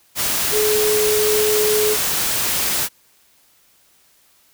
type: tone in noise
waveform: sine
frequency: 425 Hz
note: G#4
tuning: 40 cents sharp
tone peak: -16 dBFS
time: 0.51-1.97 s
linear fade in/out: 50 ms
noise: white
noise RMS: -20 dBFS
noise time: 0.15-2.89 s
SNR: +1 dB
effects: white hiss -56 dBFS RMS until 4.53 s